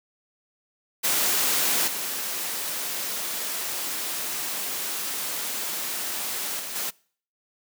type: noise with level steps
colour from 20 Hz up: white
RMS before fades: -23 / -30 / -34 / -29 dBFS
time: 1.03-6.91 s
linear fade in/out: 20 ms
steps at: 1.87 / 6.59 / 6.75 s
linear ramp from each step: 10 ms
effects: noise-tail reverb RT60 0.5 s tail -25 dB re dry + high-pass 200 Hz 12 dB/octave